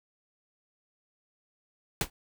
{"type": "noise with exponential decay", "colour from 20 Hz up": "pink", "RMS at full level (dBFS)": -22, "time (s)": [2.01, 2.1], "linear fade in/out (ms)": 2, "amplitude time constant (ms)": 18, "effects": []}